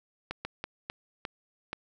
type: slowing click train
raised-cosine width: 0.3 ms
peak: -18 dBFS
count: 6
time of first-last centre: 0.31-1.73 s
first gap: 140 ms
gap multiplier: 1.36
effects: none